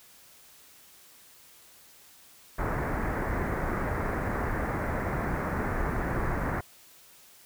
pink low-pass noise, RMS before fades -30 dBFS, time 2.58-6.61 s, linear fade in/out 10 ms, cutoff 2000 Hz, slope 48 dB/octave, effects white hiss -55 dBFS RMS until 7.45 s

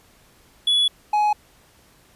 triangle tone pair in turn, 3403 / 839.8 Hz, G#7 / G#5, +41 / +19 cents, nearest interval 2 octaves, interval 2422 cents, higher first, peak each -14 dBFS, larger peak neither, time 0.67-0.88 / 1.13-1.33 s, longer first, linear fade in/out 5 ms, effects pink hiss -55 dBFS RMS until 2.15 s + resampled to 32000 Hz

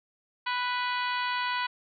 harmonic tone with a mistuned harmonic, 493.9 Hz, B4, in tune, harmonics 2 / 3 / 4 / 5 / 6 / 7 / 8 / 9, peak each -30 / -34 / -36 / -38 / -40 / -41 / -42 / -43 dBFS, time 0.46-1.67 s, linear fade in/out 10 ms, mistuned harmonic 7, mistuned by -50 cents, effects none

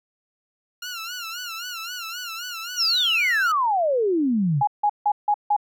15% pulse tone with vibrato, 1396.9 Hz, F6, in tune, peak -24 dBFS, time 0.82-3.52 s, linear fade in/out 5 ms, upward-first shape sine, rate 3.8 Hz, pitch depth 110 cents each way
sine exponential sweep, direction down, 6000 to 127.4 Hz, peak -18 dBFS, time 2.76-4.63 s, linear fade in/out 50 ms
sine tone bursts, 830 Hz, G#5, 1 cent flat, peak -16 dBFS, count 5, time 4.61-5.565 s, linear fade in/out 5 ms, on 63 ms, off 160 ms
effects none

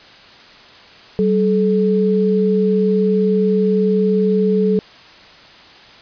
sine tone pair together, 191.77 / 430.5 Hz, G3 / A4, -38 / -38 cents, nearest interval octave + major second, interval 1400 cents, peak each -15 dBFS, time 1.19-4.79 s, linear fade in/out 0 ms, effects white hiss -42 dBFS RMS until 6.01 s + resampled to 11025 Hz

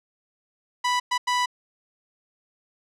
sawtooth tone bursts at uneven times, 987.8 Hz, B5, in tune, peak -17 dBFS, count 3, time 0.84-1 / 1.11-1.18 / 1.27-1.46 s, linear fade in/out 10 ms, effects low-pass 7000 Hz 12 dB/octave

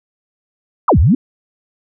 sine exponential two-way sweep, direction down then up, 1396.9 to 63 to 289.2 Hz, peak -7 dBFS, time 0.88-1.15 s, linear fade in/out 5 ms, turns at 0.99 s, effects none

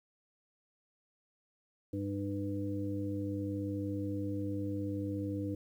harmonic tone with a mistuned harmonic, 100.6 Hz, G2, 45 cents sharp, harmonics 1 / 2 / 3 / 5, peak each -38 / -44 / -36 / -43 dBFS, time 1.93-5.55 s, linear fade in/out 5 ms, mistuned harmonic 5, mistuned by -29 cents, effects 11-bit

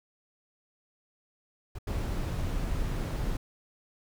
brown noise bursts, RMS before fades -38 dBFS, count 3, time 1.75-2.301 s, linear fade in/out 5 ms, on 37 ms, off 220 ms
brown noise, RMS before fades -31 dBFS, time 1.87-3.37 s, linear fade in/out 5 ms
effects none

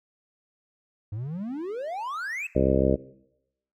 triangle exponential sweep, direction up, 98.3 to 2679 Hz, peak -28 dBFS, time 1.12-2.47 s, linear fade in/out 5 ms
harmonic tone, 66.4 Hz, C2, 26 cents sharp, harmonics 1 / 2 / 3 / 4 / 5 / 6 / 7 / 8 / 9, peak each -28 / -28 / -28 / -28 / -28 / -28 / -28 / -28 / -28 dBFS, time 2.55-2.96 s, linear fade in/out 10 ms
effects noise-tail reverb RT60 0.8 s tail -19 dB re dry

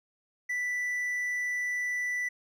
triangle tone, 1975.5 Hz, B6, in tune, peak -27 dBFS, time 0.49-2.29 s, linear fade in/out 10 ms, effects none

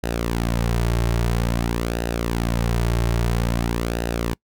sawtooth tone with flanger, 58 Hz, A#1, 8 cents flat, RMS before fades -22 dBFS, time 0.03-4.34 s, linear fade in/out 10 ms, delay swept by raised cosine 0.89 to 4.09 ms, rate 0.5 Hz, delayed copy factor -0.6, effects noise-tail reverb RT60 0.1 s tail -25 dB re dry

